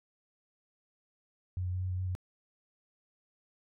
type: tone with pitch steps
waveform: sine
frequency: 91.2 / 90.5 / 91.8 / 92.5 / 91.1 / 92.9 / 91 Hz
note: F#2 / F#2 / F#2 / F#2 / F#2 / F#2 / F#2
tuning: -24 / -38 / -13 / 0 / -26 / +7 / -28 cents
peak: -31 dBFS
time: 1.57-2.151 s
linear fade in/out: 0 ms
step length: 83 ms
effects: none